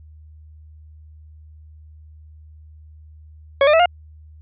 40% pulse tone with pitch steps, 554.4 / 601.1 / 651.7 / 706.6 Hz, C#5 / D5 / E5 / F5, 0 / +40 / -20 / +20 cents, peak -10 dBFS, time 3.61-3.858 s, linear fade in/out 2 ms, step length 62 ms, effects added 77 Hz sine -41 dBFS peak until 4.41 s + resampled to 8000 Hz

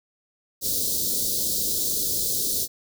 white band-stop noise, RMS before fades -25 dBFS, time 0.61-2.68 s, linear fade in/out 50 ms, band 550 to 3800 Hz, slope 48 dB/octave, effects none

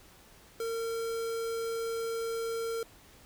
square tone with notch filter, 457.1 Hz, A#4, 34 cents flat, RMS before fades -34 dBFS, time 0.6-2.83 s, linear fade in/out 2 ms, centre 2600 Hz, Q 2, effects pink hiss -57 dBFS RMS until 3.25 s

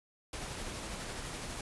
pink noise with tremolo, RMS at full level -40 dBFS, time 0.33-1.61 s, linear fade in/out 2 ms, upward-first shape sine, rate 12 Hz, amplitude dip 25%, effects resampled to 24000 Hz

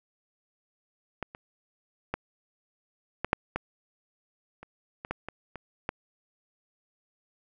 clicks, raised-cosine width 0.5 ms, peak -17 / -27 / -14 / -13 / -6 / -14 / -29 / -22 / -16 / -21 / -24 / -14 dBFS, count 12, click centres 1.227 / 1.349 / 2.14 / 3.246 / 3.331 / 3.56 / 4.63 / 5.049 / 5.11 / 5.286 / 5.557 / 5.891 s, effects none

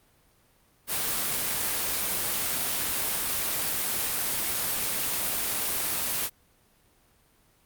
white noise, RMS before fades -28 dBFS, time 0.87-6.3 s, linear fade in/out 50 ms, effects pink hiss -63 dBFS RMS until 7.65 s + Opus 32 kbps

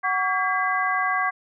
sine tone cluster, 743 / 1134 / 1618 / 2008 Hz, F#5 / C#6 / G#6 / B6, +7 / +39 / -46 / +28 cents, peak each -27 / -24 / -26 / -28 dBFS, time 0.03-1.31 s, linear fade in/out 20 ms, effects none

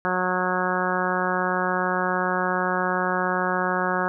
harmonic tone, 182.7 Hz, F#3, 22 cents flat, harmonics 1 / 2 / 3 / 4 / 5 / 6 / 7 / 8 / 9, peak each -30 / -30 / -30 / -30 / -30 / -30 / -30 / -30 / -30 dBFS, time 0.05-4.08 s, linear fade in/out 0 ms, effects none

